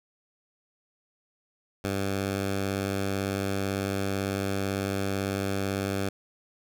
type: tone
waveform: 10% pulse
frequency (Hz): 98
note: G2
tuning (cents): 0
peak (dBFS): -19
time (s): 1.84-6.09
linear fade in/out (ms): 5
effects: none